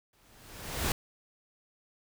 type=noise with exponential growth; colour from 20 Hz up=pink; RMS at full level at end=-28 dBFS; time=0.13-0.92 s; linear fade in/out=2 ms; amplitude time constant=170 ms; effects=none